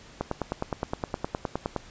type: click train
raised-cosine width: 1 ms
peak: -13 dBFS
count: 16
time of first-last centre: 0.21-1.763 s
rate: 9.66 Hz
effects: pink hiss -50 dBFS RMS until 1.9 s + resampled to 16000 Hz